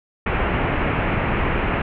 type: low-pass noise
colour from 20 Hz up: pink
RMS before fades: -21 dBFS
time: 0.26-1.82 s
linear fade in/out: 5 ms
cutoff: 2700 Hz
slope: 48 dB/octave
effects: none